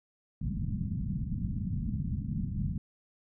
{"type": "low-pass noise", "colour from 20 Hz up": "white", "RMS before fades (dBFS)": -33, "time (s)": [0.41, 2.78], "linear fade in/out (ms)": 2, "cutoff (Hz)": 220, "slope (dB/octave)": 48, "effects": []}